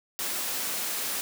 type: high-pass noise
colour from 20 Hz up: white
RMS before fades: -31 dBFS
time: 0.19-1.21 s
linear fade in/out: 0 ms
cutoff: 190 Hz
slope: 12 dB/octave
effects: none